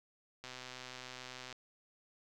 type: click train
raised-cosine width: 0.2 ms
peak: -29 dBFS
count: 139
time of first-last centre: 0.44-1.527 s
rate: 127 Hz
effects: none